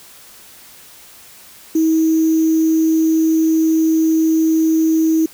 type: tone with sample-and-hold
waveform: sine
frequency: 320.5 Hz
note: E4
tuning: 49 cents flat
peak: -11 dBFS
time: 1.75-5.26 s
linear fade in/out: 5 ms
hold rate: 6300 Hz
effects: white hiss -42 dBFS RMS until 5.33 s